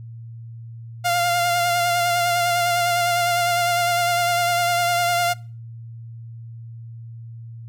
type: tone with vibrato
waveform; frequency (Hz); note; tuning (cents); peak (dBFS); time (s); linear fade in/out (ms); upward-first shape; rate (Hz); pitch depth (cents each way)
sawtooth; 698.5; F5; 0; -14; 1.04-5.34; 20; sine; 9.9; 24
effects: noise-tail reverb RT60 0.4 s tail -24 dB re dry + added 115 Hz sine -34 dBFS peak until 7.68 s